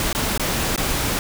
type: noise with dropouts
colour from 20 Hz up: pink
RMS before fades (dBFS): -22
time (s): 0-1.19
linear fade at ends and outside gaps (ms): 1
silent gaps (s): 0.129-0.149 / 0.377-0.396 / 0.761-0.777
effects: none